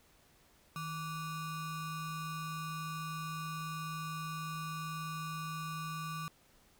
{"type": "ring-modulated tone", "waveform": "square", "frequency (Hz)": 659.3, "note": "E5", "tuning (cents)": 0, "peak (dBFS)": -36, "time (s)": [0.76, 6.28], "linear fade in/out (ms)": 0, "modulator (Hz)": 501, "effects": ["pink hiss -66 dBFS RMS until 6.79 s"]}